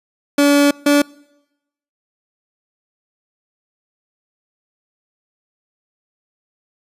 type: tone pair in turn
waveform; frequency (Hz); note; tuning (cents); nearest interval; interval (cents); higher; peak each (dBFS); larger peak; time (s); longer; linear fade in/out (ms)
30% pulse; 286.4 / 288.6; D4 / D4; -43 / -30; unison; 13; second; -7; neither; 0.38-0.71 / 0.86-1.02; first; 5
effects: noise-tail reverb RT60 0.9 s tail -25 dB re dry + resampled to 32000 Hz